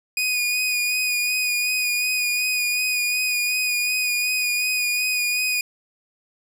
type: tone with vibrato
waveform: sawtooth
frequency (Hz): 2472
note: D#7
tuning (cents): -12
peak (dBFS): -17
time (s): 0.17-5.61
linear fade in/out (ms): 2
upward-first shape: sine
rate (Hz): 2.7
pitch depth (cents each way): 22
effects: none